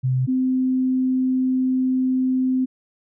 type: tone pair in turn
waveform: sine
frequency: 129 / 258 Hz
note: C3 / C4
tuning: -24 / -24 cents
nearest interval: octave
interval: 1200 cents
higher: second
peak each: -17 dBFS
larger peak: neither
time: 0.03-0.27 / 0.27-2.66 s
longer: second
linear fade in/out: 20 ms
effects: none